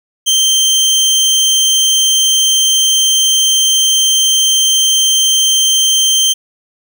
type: tone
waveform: 25% pulse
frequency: 3139 Hz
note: G7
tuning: 2 cents sharp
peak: -5 dBFS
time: 0.26-6.34 s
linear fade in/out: 20 ms
effects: none

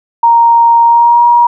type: tone with pitch glide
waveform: sine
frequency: 932.3 to 952.4 Hz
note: A#5 to A#5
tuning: 0 to +37 cents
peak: -3 dBFS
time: 0.23-1.47 s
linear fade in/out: 5 ms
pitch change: +37 cents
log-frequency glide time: 0.84-1.26 s
effects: none

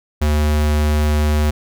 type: tone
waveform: square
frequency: 75.2 Hz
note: D2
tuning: 42 cents sharp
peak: -14 dBFS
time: 0.21-1.51 s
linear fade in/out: 10 ms
effects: none

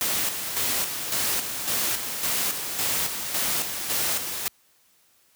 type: noise with tremolo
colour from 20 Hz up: white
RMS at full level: -25 dBFS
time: 0.01-4.48 s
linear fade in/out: 0 ms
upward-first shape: square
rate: 1.8 Hz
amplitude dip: 50%
effects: white hiss -62 dBFS RMS until 5.35 s + high-pass 60 Hz 12 dB/octave

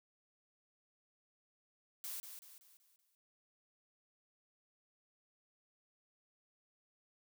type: noise with echo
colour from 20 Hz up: blue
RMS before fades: -44 dBFS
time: 2.04-2.2 s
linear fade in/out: 0 ms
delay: 190 ms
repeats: 5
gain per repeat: -7 dB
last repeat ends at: 3.15 s
effects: none

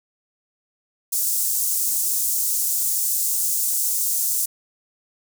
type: high-pass noise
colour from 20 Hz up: pink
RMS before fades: -22 dBFS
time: 1.12-4.46 s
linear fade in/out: 10 ms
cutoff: 7100 Hz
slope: 24 dB/octave
effects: none

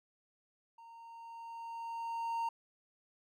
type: tone with level ramp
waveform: triangle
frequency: 922 Hz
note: A#5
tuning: 19 cents flat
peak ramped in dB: -51 to -30 dBFS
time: 0.78-2.49 s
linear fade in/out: 5 ms
effects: none

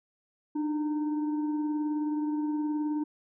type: tone with frequency modulation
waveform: sine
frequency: 300 Hz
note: D4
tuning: 37 cents sharp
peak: -27 dBFS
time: 0.55-3.04 s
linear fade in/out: 10 ms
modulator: 619 Hz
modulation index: 0.37
effects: none

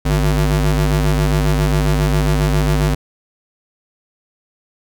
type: ring-modulated tone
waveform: 40% pulse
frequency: 102.6 Hz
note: G#2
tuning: 21 cents flat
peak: -9 dBFS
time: 0.05-2.95 s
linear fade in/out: 10 ms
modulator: 47.6 Hz
effects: none

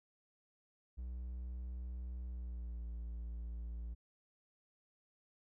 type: tone with pitch glide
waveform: triangle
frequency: 61.5 to 57.71 Hz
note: B1 to A#1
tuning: -7 to -17 cents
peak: -39 dBFS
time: 0.97-3.95 s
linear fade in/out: 20 ms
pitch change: -110 cents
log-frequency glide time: 2.26-2.86 s
effects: none

